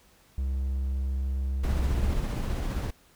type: tone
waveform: triangle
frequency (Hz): 66.5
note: C2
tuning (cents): +29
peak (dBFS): -24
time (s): 0.38-2.13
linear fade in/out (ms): 0
type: noise with tremolo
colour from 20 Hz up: brown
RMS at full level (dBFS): -28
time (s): 1.63-2.91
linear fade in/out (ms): 10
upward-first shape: sine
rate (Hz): 15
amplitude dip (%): 25
effects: pink hiss -60 dBFS RMS until 3.15 s